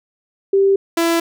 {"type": "tone pair in turn", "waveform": ["sine", "sawtooth"], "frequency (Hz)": [392, 334.7], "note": ["G4", "E4"], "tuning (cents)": [0, 26], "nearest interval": "minor third", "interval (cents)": 274, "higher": "first", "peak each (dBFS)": -10, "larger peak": "neither", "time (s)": [[0.53, 0.76], [0.97, 1.2]], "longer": "neither", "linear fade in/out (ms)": 5, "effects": []}